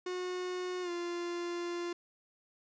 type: tone with pitch glide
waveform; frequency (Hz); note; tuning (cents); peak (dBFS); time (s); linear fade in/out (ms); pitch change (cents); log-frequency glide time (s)
45% pulse; 363.4 to 347.2; F#4 to F4; -31 to -10; -35; 0.06-1.93; 5; -79; 0.82-0.9
effects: resampled to 16000 Hz + 12-bit